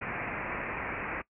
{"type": "low-pass noise", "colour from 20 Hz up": "white", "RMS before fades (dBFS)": -36, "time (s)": [0.01, 1.22], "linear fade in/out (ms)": 10, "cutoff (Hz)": 2500, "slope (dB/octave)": 96, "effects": ["noise-tail reverb RT60 0.1 s tail -20 dB re dry"]}